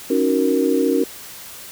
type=chord; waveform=sine; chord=D# minor seventh; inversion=third; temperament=equal; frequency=277.2 / 311.1 / 370 / 466.2 Hz; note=C#4 / D#4 / F#4 / A#4; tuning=0 / 0 / 0 / 0 cents; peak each=-19 / -22 / -21 / -20 dBFS; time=0.1-1.04 s; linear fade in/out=5 ms; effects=white hiss -37 dBFS RMS until 1.71 s